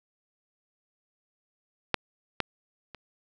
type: clicks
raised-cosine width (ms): 0.3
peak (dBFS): -6 / -9 / -26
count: 3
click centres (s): 1.943 / 2.403 / 2.947
effects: none